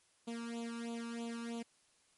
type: tone with flanger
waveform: sawtooth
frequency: 232.9 Hz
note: A#3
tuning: 1 cent flat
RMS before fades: -42 dBFS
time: 0.27-1.63 s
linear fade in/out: 10 ms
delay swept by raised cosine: 0.27 to 0.78 ms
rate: 3.1 Hz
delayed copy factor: +0.95
effects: white hiss -71 dBFS RMS until 2.17 s + MP3 48 kbps